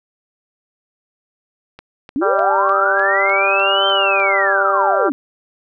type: click train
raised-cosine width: 0.3 ms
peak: -20 dBFS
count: 9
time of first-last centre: 1.79-4.2 s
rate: 3.32 Hz
type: linear two-way sweep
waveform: sine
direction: up then down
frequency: 249.3 to 3136 to 249.3 Hz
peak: -16 dBFS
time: 2.16-5.12 s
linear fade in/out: 0 ms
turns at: 3.88 s
type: harmonic tone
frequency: 196 Hz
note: G3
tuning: in tune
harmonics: 2 / 3 / 4 / 5 / 6 / 7 / 8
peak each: -24 / -19 / -22 / -27 / -23 / -20 / -27 dBFS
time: 2.21-5.1 s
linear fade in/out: 20 ms
effects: none